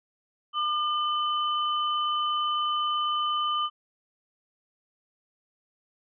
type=tone pair together; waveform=sine; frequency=1203 / 3031 Hz; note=D6 / F#7; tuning=+41 / +41 cents; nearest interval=octave + major third; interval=1600 cents; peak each=-25 / -31 dBFS; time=0.53-3.7 s; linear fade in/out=50 ms; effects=none